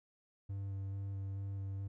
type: tone with vibrato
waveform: triangle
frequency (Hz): 98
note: G2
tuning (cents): 0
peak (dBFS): -36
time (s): 0.49-1.88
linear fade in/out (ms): 10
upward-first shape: square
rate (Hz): 2.3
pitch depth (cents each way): 10
effects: none